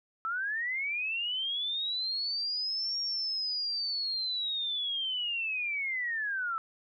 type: linear two-way sweep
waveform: sine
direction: up then down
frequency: 1300 to 5588 to 1300 Hz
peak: -30 dBFS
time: 0.25-6.58 s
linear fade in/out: 0 ms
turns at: 2.99 s
effects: none